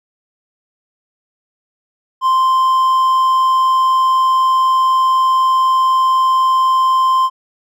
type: tone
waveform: triangle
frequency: 1044 Hz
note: C6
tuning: 4 cents flat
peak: -8 dBFS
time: 2.21-7.3 s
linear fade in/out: 50 ms
effects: none